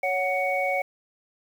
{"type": "tone cluster", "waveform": "sine", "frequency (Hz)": [558, 739, 2235], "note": ["C#5", "F#5", "C#7"], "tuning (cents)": [11, -2, 14], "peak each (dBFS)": -27, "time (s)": [0.03, 0.82], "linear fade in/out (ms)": 5, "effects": ["8-bit"]}